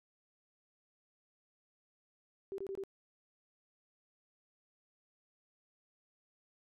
sine tone bursts, 389.5 Hz, G4, 11 cents flat, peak -38 dBFS, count 4, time 2.52-2.837 s, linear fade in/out 0 ms, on 62 ms, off 23 ms, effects none

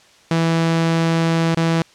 sawtooth tone with dropouts, 164.81 Hz, E3, in tune, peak -11 dBFS, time 0.31-1.82 s, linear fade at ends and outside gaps 2 ms, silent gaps 1.546-1.57 s, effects white hiss -50 dBFS RMS until 1.94 s + low-pass 6000 Hz 12 dB/octave

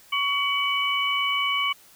sine tone cluster, 1126 / 2268 / 2977 Hz, C#6 / C#7 / F#7, +27 / +39 / +10 cents, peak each -26 dBFS, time 0.12-1.73 s, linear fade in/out 10 ms, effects white hiss -53 dBFS RMS until 1.95 s

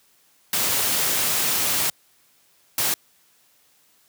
white noise bursts at uneven times, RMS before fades -22 dBFS, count 2, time 0.53-1.9 / 2.78-2.94 s, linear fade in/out 2 ms, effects white hiss -60 dBFS RMS until 4.08 s + high-pass 80 Hz 12 dB/octave

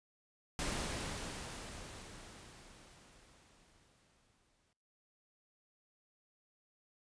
pink noise with exponential decay, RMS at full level -37 dBFS, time 0.59-4.73 s, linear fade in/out 1 ms, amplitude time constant 900 ms, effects noise-tail reverb RT60 1.0 s tail -23 dB re dry + resampled to 22050 Hz

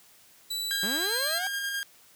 sawtooth tone with pitch glide, 3951 to 4138 Hz, B7 to C8, 0 to -20 cents, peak -27 dBFS, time 0.5-1.39 s, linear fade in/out 10 ms, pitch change +80 cents, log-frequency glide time 0.99-1.16 s
sawtooth tone with tremolo, 1614 Hz, G#6, 50 cents flat, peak -25 dBFS, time 0.71-1.83 s, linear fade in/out 0 ms, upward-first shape square, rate 9.7 Hz, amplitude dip 25%
sawtooth linear sweep, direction up, 179.9 to 776 Hz, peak -29 dBFS, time 0.83-1.47 s, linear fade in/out 0 ms
effects white hiss -57 dBFS RMS until 2.15 s + high-pass 60 Hz 12 dB/octave

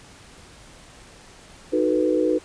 sine chord, B dominant seventh, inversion first, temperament equal with one note detuned, 311.1 / 370 / 445.1 / 493.9 Hz, D#4 / F#4 / A4 / B4, 0 / 0 / +20 / 0 cents, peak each -22 / -24 / -27 / -22 dBFS, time 1.72-2.39 s, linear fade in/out 20 ms, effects pink hiss -47 dBFS RMS until 2.44 s + resampled to 22050 Hz

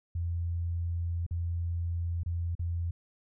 sine tone with dropouts, 85.3 Hz, F2, 40 cents flat, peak -29 dBFS, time 0.15-2.91 s, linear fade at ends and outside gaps 5 ms, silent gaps 1.265-1.309 / 2.234-2.26 / 2.552-2.593 s, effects none

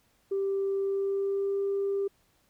sine tone with pitch glide, 392 to 396.3 Hz, G4 to G4, 0 to +19 cents, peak -25 dBFS, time 0.31-2.08 s, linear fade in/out 10 ms, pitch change +19 cents, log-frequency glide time 0.78-1.59 s, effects tanh soft clip ceiling -22 dBFS + pink hiss -68 dBFS RMS until 2.49 s

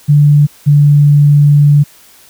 sine tone pair in turn, 146.5 / 145.57 Hz, D3 / D3, -4 / -15 cents, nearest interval unison, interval 11 cents, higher first, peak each -3 dBFS, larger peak neither, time 0.08-0.47 / 0.66-1.84 s, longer second, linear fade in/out 20 ms, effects white hiss -42 dBFS RMS until 2.29 s

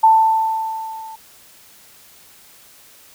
sine tone with level ramp, 887 Hz, A5, 14 cents sharp, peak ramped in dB -6 to -32 dBFS, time 0.03-1.16 s, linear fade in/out 10 ms, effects white hiss -47 dBFS RMS until 3.14 s

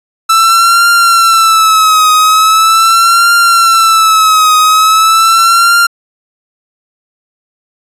45% pulse tone with vibrato, 1321 Hz, E6, 3 cents sharp, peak -4 dBFS, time 0.29-5.87 s, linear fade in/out 10 ms, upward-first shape triangle, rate 0.41 Hz, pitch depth 92 cents each way, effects resampled to 32000 Hz

